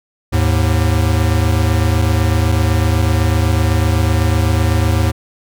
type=tone pair together; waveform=square; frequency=78.85 / 106.8 Hz; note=D#2 / G#2; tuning=+24 / +49 cents; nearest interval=perfect fourth; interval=525 cents; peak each=-15 dBFS; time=0.32-5.12 s; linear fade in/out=20 ms; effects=none